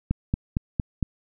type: click train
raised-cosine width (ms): 5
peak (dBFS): -10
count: 5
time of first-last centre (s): 0.11-1.027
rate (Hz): 4.36
effects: none